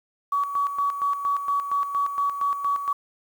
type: tone with tremolo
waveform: sine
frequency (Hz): 1133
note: C#6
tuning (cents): +37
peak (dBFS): -20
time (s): 0.32-2.93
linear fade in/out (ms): 5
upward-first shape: square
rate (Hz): 4.3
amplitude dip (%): 60
effects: 8-bit